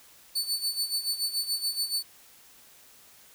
sawtooth tone with tremolo, 4490 Hz, C#8, 21 cents sharp, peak -22 dBFS, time 0.35-2.03 s, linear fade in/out 10 ms, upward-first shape sine, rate 7 Hz, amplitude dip 75%, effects white hiss -55 dBFS RMS until 3.34 s

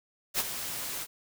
white noise with ADSR envelope, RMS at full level -26 dBFS, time 0.34-1.07 s, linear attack 48 ms, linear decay 36 ms, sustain -10 dB, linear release 46 ms, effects none

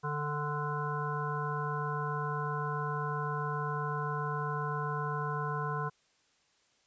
harmonic tone, 147.7 Hz, D3, 10 cents sharp, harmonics 1 / 3 / 5 / 7 / 9 / 10, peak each -35 / -40 / -44 / -36 / -43 / -42 dBFS, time 0.03-5.9 s, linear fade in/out 20 ms, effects white hiss -70 dBFS RMS until 6.86 s + resampled to 16000 Hz

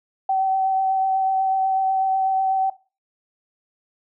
sine tone with vibrato, 766 Hz, G5, 40 cents flat, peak -17 dBFS, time 0.29-2.7 s, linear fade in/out 5 ms, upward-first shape sine, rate 8.1 Hz, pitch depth 12 cents each way, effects noise-tail reverb RT60 0.3 s tail -17 dB re dry

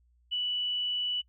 sine tone, 2960 Hz, F#7, in tune, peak -28 dBFS, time 0.31-1.22 s, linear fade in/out 20 ms, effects noise-tail reverb RT60 0.1 s tail -26 dB re dry + added 60 Hz sine -63 dBFS peak until 1.28 s

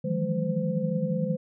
sine tone cluster, 156.7 / 167.7 / 182.7 / 211.1 / 513 Hz, D#3 / E3 / F#3 / G#3 / C5, +13 / +30 / -22 / +29 / -34 cents, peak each -31 dBFS, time 0.04-1.37 s, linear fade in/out 10 ms, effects none

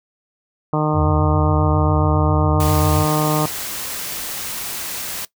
harmonic tone, 152.7 Hz, D#3, 32 cents flat, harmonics 1 / 2 / 3 / 4 / 5 / 6 / 7 / 8, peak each -19 / -22 / -24 / -25 / -26 / -27 / -27 / -28 dBFS, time 0.73-3.46 s, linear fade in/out 2 ms
sine tone with vibrato, 86.1 Hz, F2, 24 cents flat, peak -17 dBFS, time 0.93-3.06 s, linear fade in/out 50 ms, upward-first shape triangle, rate 7.4 Hz, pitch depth 210 cents each way
white noise, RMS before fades -27 dBFS, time 2.6-5.25 s, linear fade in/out 2 ms
effects noise-tail reverb RT60 0.1 s tail -18 dB re dry

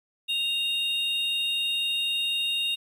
triangle tone pair together, 2794 / 3718 Hz, F7 / A#7, 0 / -5 cents, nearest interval perfect fourth, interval 495 cents, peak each -26 dBFS, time 0.28-2.76 s, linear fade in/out 20 ms, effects 10-bit

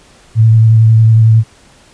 sine tone with vibrato, 111.7 Hz, A2, 27 cents sharp, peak -3 dBFS, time 0.35-1.44 s, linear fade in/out 50 ms, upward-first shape sine, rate 11 Hz, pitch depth 21 cents each way, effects pink hiss -44 dBFS RMS until 1.93 s + resampled to 22050 Hz

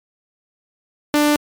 sawtooth tone, 295.9 Hz, D4, 13 cents sharp, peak -9 dBFS, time 1.14-1.36 s, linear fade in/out 0 ms, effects MP3 96 kbps

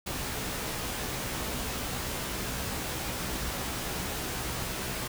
pink noise with comb filter, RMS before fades -34 dBFS, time 0.06-5.08 s, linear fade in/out 10 ms, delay 16 ms, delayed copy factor +0.55, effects none

